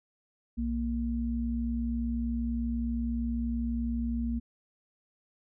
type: tone pair together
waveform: sine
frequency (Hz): 61.62 / 233.1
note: B1 / A#3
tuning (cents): -3 / 0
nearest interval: octave + major seventh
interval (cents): 2303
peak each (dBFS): -32 / -30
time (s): 0.57-4.4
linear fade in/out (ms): 20
effects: none